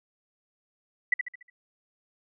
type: tone with echo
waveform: sine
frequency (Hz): 1975.5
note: B6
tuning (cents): 0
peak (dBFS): -18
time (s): 1.12-1.14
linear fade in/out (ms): 5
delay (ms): 72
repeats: 5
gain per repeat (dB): -7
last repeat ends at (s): 1.5
effects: none